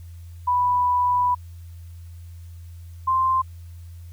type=tone pair in turn; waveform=sine; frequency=987 / 1045.7 Hz; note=B5 / C6; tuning=-1 / -1 cents; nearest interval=minor second; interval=100 cents; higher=second; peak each=-17 dBFS; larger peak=neither; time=0.47-1.35 / 3.07-3.42 s; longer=first; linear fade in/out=10 ms; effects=added 85 Hz sine -37 dBFS peak until 4.12 s + white hiss -59 dBFS RMS until 4.12 s